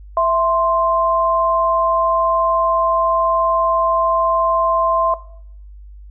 sine tone pair together, 660.5 / 1046.5 Hz, E5 / C6, +3 / 0 cents, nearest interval minor sixth, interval 797 cents, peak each -15 dBFS, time 0.17-5.14 s, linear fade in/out 2 ms, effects noise-tail reverb RT60 0.6 s tail -17 dB re dry + added 50 Hz sine -35 dBFS peak until 6.1 s

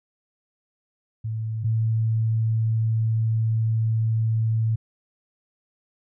sine tone pair in turn, 110.8 / 111.76 Hz, A2 / A2, +13 / +27 cents, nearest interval unison, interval 14 cents, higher second, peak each -25 / -19 dBFS, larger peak second, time 1.24-1.64 / 1.64-4.76 s, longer second, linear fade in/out 10 ms, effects none

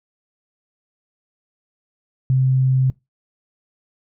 sine tone, 130.81 Hz, C3, in tune, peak -13 dBFS, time 2.3-2.9 s, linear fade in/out 0 ms, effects noise-tail reverb RT60 0.2 s tail -22 dB re dry

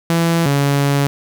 sawtooth tone pair in turn, 167.2 / 141.09 Hz, E3 / C#3, +25 / +31 cents, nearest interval minor third, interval 294 cents, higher first, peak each -9 dBFS, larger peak neither, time 0.1-0.46 / 0.46-1.07 s, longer second, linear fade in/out 0 ms, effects none

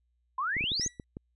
sine exponential sweep, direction up, 987.8 to 6800 Hz, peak -28 dBFS, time 0.38-0.88 s, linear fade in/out 5 ms
clicks, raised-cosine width 3 ms, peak -26 dBFS, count 8, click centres 0.567 / 0.609 / 0.64 / 0.718 / 0.797 / 0.863 / 0.998 / 1.169 s
sawtooth tone with exponential decay, 1951 Hz, B6, 22 cents flat, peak -35 dBFS, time 0.81-1.04 s, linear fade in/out 0 ms, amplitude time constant 49 ms
effects added 60 Hz sine -70 dBFS peak until 1.35 s + resampled to 24000 Hz

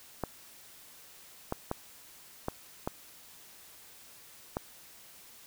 clicks, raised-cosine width 1 ms, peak -17 dBFS, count 6, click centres 0.237 / 1.524 / 1.714 / 2.484 / 2.875 / 4.569 s, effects white hiss -54 dBFS RMS until 5.46 s

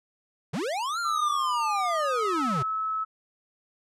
square linear two-way sweep, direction up then down, 116.4 to 1410 to 116.4 Hz, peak -28 dBFS, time 0.53-2.63 s, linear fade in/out 10 ms, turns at 0.99 s
sine tone with pitch glide, 1204 to 1297.9 Hz, D6 to E6, +43 to -27 cents, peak -26 dBFS, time 1.04-3.05 s, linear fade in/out 20 ms, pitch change +130 cents, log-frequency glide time 1.87-2.4 s
effects low-pass 9000 Hz 12 dB/octave

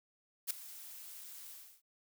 blue noise with ADSR envelope, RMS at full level -32 dBFS, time 0.47-1.82 s, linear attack 36 ms, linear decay 3 ms, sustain -18 dB, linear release 320 ms, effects none

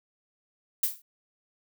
violet noise with exponential decay, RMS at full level -21 dBFS, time 0.83-1.02 s, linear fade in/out 5 ms, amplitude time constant 40 ms, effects none

